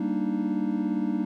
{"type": "chord", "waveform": "triangle", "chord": "Eb major seventh", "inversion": "first", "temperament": "equal", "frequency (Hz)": [196, 233.1, 293.7, 311.1], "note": ["G3", "Bb3", "D4", "Eb4"], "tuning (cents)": [0, 0, 0, 0], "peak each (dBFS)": -28, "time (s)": [0, 1.25], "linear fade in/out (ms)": 5, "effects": []}